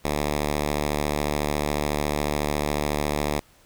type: tone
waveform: 5% pulse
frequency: 74 Hz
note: D2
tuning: 14 cents sharp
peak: -12 dBFS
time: 0.04-3.4 s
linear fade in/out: 10 ms
effects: pink hiss -57 dBFS RMS until 3.65 s